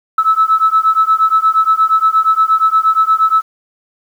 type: beating tone pair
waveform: sine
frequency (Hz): 1300 / 1308.5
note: E6 / E6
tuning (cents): -24 / -13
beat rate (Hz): 8.5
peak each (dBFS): -11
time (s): 0.18-3.42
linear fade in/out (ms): 5
effects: tanh soft clip ceiling -1 dBFS + 7-bit